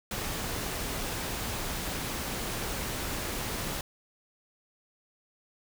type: noise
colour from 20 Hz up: pink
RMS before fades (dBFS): -34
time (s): 0.11-3.81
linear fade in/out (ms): 2
effects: none